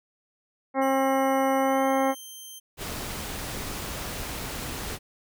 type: harmonic tone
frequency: 268 Hz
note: C4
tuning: 42 cents sharp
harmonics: 1 / 2 / 3 / 4 / 5 / 6 / 7 / 8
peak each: -26 / -25 / -26 / -31 / -35 / -42 / -38 / -38 dBFS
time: 0.74-2.15 s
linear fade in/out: 50 ms
type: tone with pitch glide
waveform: 10% pulse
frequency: 2960 to 3134 Hz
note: F#7 to G7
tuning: 0 to -1 cents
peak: -33 dBFS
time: 0.81-2.6 s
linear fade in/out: 20 ms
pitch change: +99 cents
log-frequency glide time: 1.59-1.91 s
type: noise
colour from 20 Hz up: pink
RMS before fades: -34 dBFS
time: 2.77-4.99 s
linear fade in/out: 50 ms
effects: none